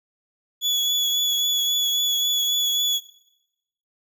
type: tone with vibrato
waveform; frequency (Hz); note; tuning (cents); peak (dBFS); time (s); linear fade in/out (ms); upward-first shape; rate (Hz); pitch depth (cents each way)
35% pulse; 3400; G#7; +40; -18; 0.61-3.01; 50; triangle; 3.7; 22
effects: noise-tail reverb RT60 0.9 s tail -20 dB re dry